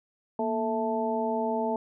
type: harmonic tone with a mistuned harmonic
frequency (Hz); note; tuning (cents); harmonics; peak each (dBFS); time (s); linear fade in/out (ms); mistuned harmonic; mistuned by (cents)
220; A3; 0; 1 / 2 / 3 / 4; -31 / -31 / -31 / -31; 0.39-1.76; 2; 1; +110
effects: none